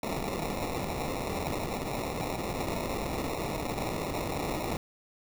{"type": "noise with sample-and-hold", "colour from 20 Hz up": "white", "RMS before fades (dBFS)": -33, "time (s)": [0.03, 4.77], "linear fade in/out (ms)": 2, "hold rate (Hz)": 1575, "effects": []}